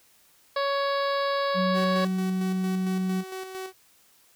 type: harmonic tone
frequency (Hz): 558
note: C#5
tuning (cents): +11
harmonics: 1 / 2 / 3 / 4 / 5 / 6 / 7 / 8 / 9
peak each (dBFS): -26 / -28 / -34 / -42 / -45 / -43 / -38 / -40 / -44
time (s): 0.56-2.05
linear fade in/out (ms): 5
type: tone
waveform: sine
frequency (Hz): 185.8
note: F#3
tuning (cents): +7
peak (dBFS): -24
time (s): 1.54-3.24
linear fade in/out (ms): 50
type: tone with tremolo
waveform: sawtooth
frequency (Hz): 377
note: F#4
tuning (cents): +32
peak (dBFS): -29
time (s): 1.73-3.73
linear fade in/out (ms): 50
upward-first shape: square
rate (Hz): 4.4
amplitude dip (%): 45
effects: white hiss -60 dBFS RMS until 4.35 s